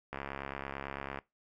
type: click train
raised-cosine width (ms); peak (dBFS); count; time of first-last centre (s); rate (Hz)
0.5; -23; 74; 0.13-1.188; 69
effects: noise-tail reverb RT60 0.2 s tail -21 dB re dry